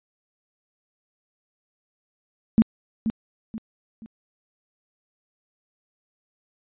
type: tone with echo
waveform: sine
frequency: 222.2 Hz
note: A3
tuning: 17 cents sharp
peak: -11 dBFS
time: 2.58-2.62 s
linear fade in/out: 0 ms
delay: 480 ms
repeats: 3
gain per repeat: -9 dB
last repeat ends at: 4.06 s
effects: resampled to 8000 Hz